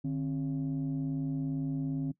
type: tone pair together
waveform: sine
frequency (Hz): 150.4 / 268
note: D3 / C4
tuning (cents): +42 / +42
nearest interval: minor seventh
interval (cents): 1000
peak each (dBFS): -31 / -31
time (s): 0.04-2.12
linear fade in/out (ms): 10
effects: noise-tail reverb RT60 0.1 s tail -19 dB re dry + tanh soft clip ceiling -26 dBFS

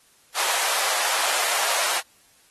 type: high-pass noise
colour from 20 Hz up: pink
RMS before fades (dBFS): -24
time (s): 0.34-2.02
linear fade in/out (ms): 50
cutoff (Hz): 630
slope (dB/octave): 24
effects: white hiss -58 dBFS RMS until 2.5 s + AAC 32 kbps

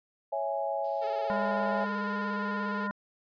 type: chord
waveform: sine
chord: C# minor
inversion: none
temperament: equal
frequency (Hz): 554.4 / 659.3 / 830.6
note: C#5 / E5 / G#5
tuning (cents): 0 / 0 / 0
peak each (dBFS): -33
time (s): 0.32-1.85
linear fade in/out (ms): 10
type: noise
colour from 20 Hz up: violet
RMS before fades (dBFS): -45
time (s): 0.84-2.36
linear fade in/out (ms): 5
type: tone with vibrato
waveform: sawtooth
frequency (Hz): 440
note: A4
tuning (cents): 0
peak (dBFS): -35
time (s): 1.01-2.88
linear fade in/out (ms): 20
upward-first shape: square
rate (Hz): 17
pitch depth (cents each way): 53
type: harmonic tone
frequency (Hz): 202.9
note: G#3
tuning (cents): -40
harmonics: 1 / 3 / 5 / 7 / 9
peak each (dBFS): -33 / -42 / -35 / -37 / -43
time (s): 1.3-2.91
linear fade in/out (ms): 0
effects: resampled to 11025 Hz

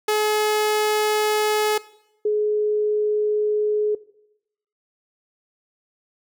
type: tone pair in turn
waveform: sawtooth / sine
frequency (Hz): 425.4 / 422.2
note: G#4 / G#4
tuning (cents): +42 / +29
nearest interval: unison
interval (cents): 13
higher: first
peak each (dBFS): -14 / -17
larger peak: first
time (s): 0.08-1.78 / 2.25-3.95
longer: neither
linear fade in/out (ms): 5
effects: noise-tail reverb RT60 0.8 s tail -19 dB re dry

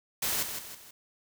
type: noise with echo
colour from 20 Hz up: white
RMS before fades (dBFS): -30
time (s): 0.22-0.43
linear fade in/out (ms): 5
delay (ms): 160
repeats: 3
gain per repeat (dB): -7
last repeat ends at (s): 0.91
effects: none

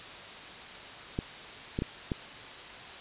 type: clicks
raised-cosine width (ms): 3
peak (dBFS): -17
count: 4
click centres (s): 1.189 / 1.789 / 1.821 / 2.118
effects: white hiss -44 dBFS RMS until 3 s + resampled to 8000 Hz

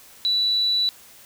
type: tone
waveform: sine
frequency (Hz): 3951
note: B7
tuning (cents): 0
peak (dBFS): -18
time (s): 0.25-0.89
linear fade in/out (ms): 0
effects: white hiss -48 dBFS RMS until 1.25 s

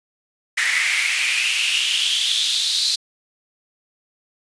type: noise with high-pass filter sweep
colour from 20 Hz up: pink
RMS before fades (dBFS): -20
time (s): 0.57-2.96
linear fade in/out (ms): 10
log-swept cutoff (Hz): 1900 to 4200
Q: 6.1
effects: resampled to 22050 Hz

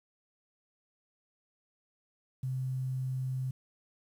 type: tone with quantisation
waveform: sine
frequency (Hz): 130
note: C3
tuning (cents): -11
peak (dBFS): -31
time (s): 2.43-3.51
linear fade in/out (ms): 5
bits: 10
effects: none

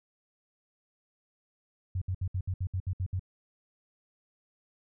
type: tone bursts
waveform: sine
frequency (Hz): 92.7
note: F#2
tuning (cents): +4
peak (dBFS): -28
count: 10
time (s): 1.95-3.195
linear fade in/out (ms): 5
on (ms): 66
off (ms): 65
effects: none

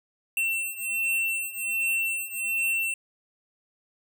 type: beating tone pair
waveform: square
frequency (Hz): 2700 / 2701.3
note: E7 / E7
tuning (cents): +41 / +42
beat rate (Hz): 1.3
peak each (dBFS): -31 / -28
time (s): 0.37-2.94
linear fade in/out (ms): 2
effects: none

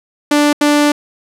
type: tone bursts at uneven times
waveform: sawtooth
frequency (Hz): 293.7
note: D4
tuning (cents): 0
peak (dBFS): -5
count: 2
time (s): 0.31-0.53 / 0.61-0.92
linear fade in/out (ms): 5
effects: low-pass 11000 Hz 12 dB/octave

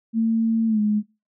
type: tone with pitch glide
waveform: sine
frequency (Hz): 225.6 to 210.5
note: A3 to G#3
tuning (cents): +44 to +24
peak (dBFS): -17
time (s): 0.13-1.03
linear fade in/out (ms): 50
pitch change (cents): -120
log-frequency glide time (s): 0.67-0.8
effects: noise-tail reverb RT60 0.3 s tail -24 dB re dry

